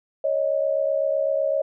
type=tone pair together; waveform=sine; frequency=554.4 / 622.3 Hz; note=C#5 / D#5; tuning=0 / 0 cents; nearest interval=major second; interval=200 cents; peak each=-22 / -23 dBFS; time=0.24-1.62 s; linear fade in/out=5 ms; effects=none